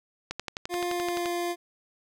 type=click train; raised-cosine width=0.2 ms; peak=-15 dBFS; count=12; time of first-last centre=0.31-1.258 s; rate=11.6 Hz
type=tone with pitch glide; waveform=25% pulse; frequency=352.1 to 348.1 Hz; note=F4 to F4; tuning=+14 to -6 cents; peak=-24 dBFS; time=0.69-1.56 s; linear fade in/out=50 ms; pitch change=-20 cents; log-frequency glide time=0.9-1.24 s
effects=none